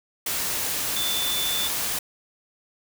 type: tone in noise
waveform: sine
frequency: 3520 Hz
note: A7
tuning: in tune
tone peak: -26 dBFS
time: 0.96-1.68 s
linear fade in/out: 5 ms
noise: white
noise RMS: -27 dBFS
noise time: 0.26-1.99 s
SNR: -2 dB
effects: none

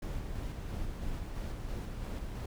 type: noise with tremolo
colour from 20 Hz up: brown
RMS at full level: -37 dBFS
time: 0.02-2.46 s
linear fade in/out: 5 ms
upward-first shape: square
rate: 3 Hz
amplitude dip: 25%
effects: none

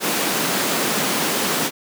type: high-pass noise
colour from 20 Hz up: pink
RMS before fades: -21 dBFS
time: 0-1.71 s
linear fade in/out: 50 ms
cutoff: 180 Hz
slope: 24 dB/octave
effects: none

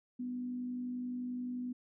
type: tone with frequency modulation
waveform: sine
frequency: 247.9 Hz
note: B3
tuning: 7 cents sharp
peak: -36 dBFS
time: 0.19-1.73 s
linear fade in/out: 10 ms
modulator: 51.5 Hz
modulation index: 0.22
effects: none

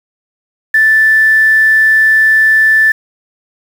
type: tone with quantisation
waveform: sine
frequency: 1760 Hz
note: A6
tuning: in tune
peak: -5 dBFS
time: 0.74-2.92 s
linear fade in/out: 5 ms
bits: 5
effects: none

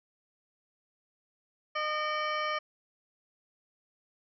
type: harmonic tone with a mistuned harmonic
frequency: 610 Hz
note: D#5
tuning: 34 cents flat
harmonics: 1 / 2 / 3 / 4 / 5 / 7 / 8 / 9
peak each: -36 / -32 / -38 / -38 / -41 / -51 / -53 / -47 dBFS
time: 1.75-2.59 s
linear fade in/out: 10 ms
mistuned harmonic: 4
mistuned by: -100 cents
effects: none

